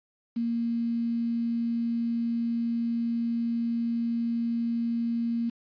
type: tone with quantisation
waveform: sine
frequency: 233.1 Hz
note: A#3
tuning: in tune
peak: -25 dBFS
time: 0.36-5.5 s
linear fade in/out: 10 ms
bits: 8
effects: resampled to 11025 Hz